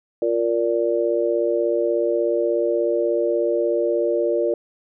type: chord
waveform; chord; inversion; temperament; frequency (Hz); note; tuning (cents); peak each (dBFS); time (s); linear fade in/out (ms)
sine; Bb major; second; just; 349.6 / 466.2 / 582.7; F4 / Bb4 / D5; +2 / 0 / -14; -22; 0.22-4.54; 2
effects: none